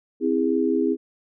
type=chord; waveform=sine; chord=C augmented; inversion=none; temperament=just; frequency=261.6 / 327 / 408.8 Hz; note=C4 / E4 / G#4; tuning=0 / -14 / -27 cents; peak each=-23 dBFS; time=0.2-0.97 s; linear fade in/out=50 ms; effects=none